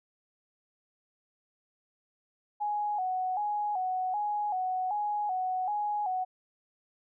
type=tone with vibrato; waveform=sine; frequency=786 Hz; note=G5; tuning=4 cents sharp; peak=-28 dBFS; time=2.6-6.25 s; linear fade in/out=20 ms; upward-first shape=square; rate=1.3 Hz; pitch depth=100 cents each way; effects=none